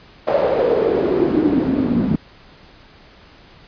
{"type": "noise with band-pass filter sweep", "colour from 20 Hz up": "pink", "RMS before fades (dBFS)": -17, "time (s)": [0.27, 2.16], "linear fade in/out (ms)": 5, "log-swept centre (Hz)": [600, 210], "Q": 5.5, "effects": ["pink hiss -46 dBFS RMS until 3.67 s", "resampled to 11025 Hz"]}